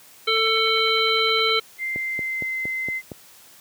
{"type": "harmonic tone", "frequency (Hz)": 445.1, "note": "A4", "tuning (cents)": 20, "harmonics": [1, 3, 5, 7, 9], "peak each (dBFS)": [-24, -24, -24, -24, -24], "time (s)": [0.27, 1.6], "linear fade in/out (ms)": 10}
{"type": "tone with pitch glide", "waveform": "sine", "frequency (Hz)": [2088, 2065], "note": ["C7", "C7"], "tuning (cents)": [-4, -23], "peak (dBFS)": -24, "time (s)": [1.78, 3.02], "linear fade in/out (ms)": 50, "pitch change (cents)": -19, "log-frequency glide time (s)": [1.93, 2.59]}
{"type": "click train", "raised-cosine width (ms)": 2, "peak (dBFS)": -19, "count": 6, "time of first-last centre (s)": [1.96, 3.117], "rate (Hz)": 4.32}
{"effects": ["white hiss -49 dBFS RMS until 3.6 s", "high-pass 80 Hz 12 dB/octave"]}